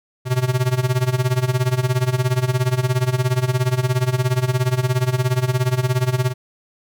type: tone with tremolo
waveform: square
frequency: 126.7 Hz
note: B2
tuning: 45 cents sharp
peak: -14 dBFS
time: 0.25-6.34 s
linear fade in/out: 50 ms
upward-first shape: sine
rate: 17 Hz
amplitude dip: 85%
effects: none